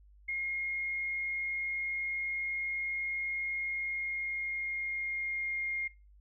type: tone with pitch glide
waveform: sine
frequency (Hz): 2144 to 2128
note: C7 to C7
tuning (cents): +42 to +29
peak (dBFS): -32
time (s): 0.28-5.88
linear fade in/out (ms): 10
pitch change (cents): -13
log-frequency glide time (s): 3.57-5.6
effects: noise-tail reverb RT60 0.3 s tail -20 dB re dry + added 50 Hz sine -56 dBFS peak until 6.2 s

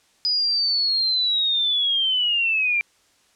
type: linear sweep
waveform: sine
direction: down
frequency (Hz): 4978 to 2349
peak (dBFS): -18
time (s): 0.25-2.81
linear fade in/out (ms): 0
effects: white hiss -60 dBFS RMS until 3.35 s + low-pass 8000 Hz 12 dB/octave

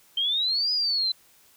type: exponential two-way sweep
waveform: sine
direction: up then down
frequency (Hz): 3120 to 5000 to 4015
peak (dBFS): -22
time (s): 0.17-1.12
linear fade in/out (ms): 5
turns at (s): 0.72
effects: white hiss -58 dBFS RMS until 1.56 s

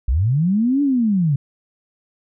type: linear two-way sweep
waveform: sine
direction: up then down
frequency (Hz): 51.91 to 291.4 to 132.4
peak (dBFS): -14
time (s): 0.08-1.36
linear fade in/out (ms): 5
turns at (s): 0.82
effects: none

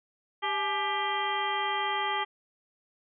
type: harmonic tone with a mistuned harmonic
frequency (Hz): 396.3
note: G4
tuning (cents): +19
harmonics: 1 / 2 / 3 / 4 / 5 / 6 / 7 / 8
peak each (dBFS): -38 / -31 / -33 / -42 / -34 / -42 / -46 / -36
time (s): 0.42-2.25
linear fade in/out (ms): 20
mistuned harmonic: 2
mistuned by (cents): +110
effects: none

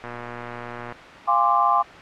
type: click train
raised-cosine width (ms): 0.5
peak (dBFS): -18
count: 107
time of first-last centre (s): 0.04-0.923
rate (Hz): 120
type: chord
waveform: sine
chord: D half-diminished seventh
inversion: first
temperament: equal with one note detuned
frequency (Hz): 698.5 / 813.5 / 1046.5 / 1174.7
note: F5 / Ab5 / C6 / D6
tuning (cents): 0 / -36 / 0 / 0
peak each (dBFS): -24 / -22 / -20 / -20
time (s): 1.27-1.83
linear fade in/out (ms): 20
effects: white hiss -39 dBFS RMS until 2.01 s + low-pass 2000 Hz 12 dB/octave

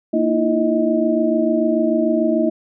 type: tone cluster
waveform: sine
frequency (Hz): 231.7 / 309.8 / 336.6 / 631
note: A#3 / D#4 / E4 / D#5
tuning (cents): -10 / -7 / +36 / +24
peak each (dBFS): -20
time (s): 0.13-2.5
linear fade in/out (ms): 10
effects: none

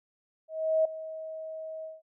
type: tone with ADSR envelope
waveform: sine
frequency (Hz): 636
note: D#5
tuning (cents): +38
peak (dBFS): -20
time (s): 0.48-2.02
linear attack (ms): 370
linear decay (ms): 5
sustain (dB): -16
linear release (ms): 180
effects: none

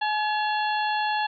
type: harmonic tone with a mistuned harmonic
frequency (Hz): 850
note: G#5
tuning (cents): +40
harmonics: 1 / 2 / 3 / 4 / 5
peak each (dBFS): -24 / -30 / -34 / -36 / -38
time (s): 0.01-1.27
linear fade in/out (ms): 10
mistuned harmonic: 3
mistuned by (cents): +120
effects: none

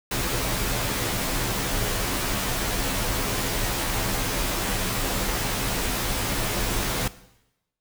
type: noise with comb filter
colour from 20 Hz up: pink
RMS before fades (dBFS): -26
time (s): 0.11-7.08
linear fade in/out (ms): 5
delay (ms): 13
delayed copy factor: -0.85
effects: noise-tail reverb RT60 0.9 s tail -17 dB re dry

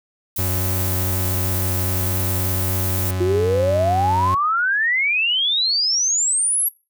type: noise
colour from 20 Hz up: violet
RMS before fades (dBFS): -25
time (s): 0.36-3.11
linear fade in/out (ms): 5
type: tone with vibrato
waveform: 40% pulse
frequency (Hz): 92.7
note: F#2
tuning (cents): +4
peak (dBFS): -20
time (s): 0.38-4.35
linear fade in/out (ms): 10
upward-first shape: sine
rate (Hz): 17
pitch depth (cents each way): 9
type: exponential sweep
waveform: sine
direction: up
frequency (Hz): 347.4 to 11650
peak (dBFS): -16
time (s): 3.2-6.69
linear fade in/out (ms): 10
effects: noise-tail reverb RT60 0.3 s tail -23 dB re dry

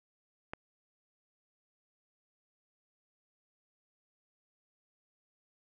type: click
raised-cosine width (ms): 0.5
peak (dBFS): -23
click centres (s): 0.535
effects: none

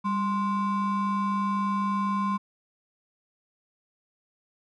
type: ring-modulated tone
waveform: triangle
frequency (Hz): 622.3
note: D#5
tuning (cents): 0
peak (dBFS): -19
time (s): 0.04-2.38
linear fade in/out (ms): 20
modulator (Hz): 424
effects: none

